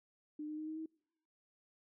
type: tone with pitch steps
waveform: sine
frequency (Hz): 301.4 / 305.6 / 309.9 / 314.2 / 318.6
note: D4 / D#4 / D#4 / D#4 / D#4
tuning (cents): +45 / -31 / -7 / +17 / +41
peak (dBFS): -40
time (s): 0.39-0.86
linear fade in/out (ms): 5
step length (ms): 94
effects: noise-tail reverb RT60 0.8 s tail -25 dB re dry